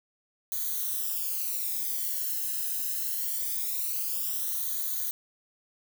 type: noise with flanger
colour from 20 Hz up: violet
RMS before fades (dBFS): -31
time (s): 0.52-5.11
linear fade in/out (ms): 0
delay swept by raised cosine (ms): 0.38 to 0.88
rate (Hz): 0.23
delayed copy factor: -0.9
effects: none